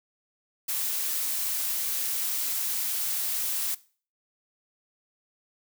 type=noise; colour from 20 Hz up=blue; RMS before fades=-29 dBFS; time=0.68-3.75 s; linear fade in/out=10 ms; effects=noise-tail reverb RT60 0.4 s tail -19 dB re dry